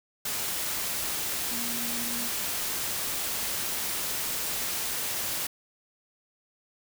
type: tone in noise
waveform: sine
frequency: 237.1 Hz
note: A#3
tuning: 30 cents sharp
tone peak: -38 dBFS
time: 1.51-2.28 s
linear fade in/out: 5 ms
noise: white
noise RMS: -31 dBFS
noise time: 0.25-5.47 s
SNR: -10 dB
effects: none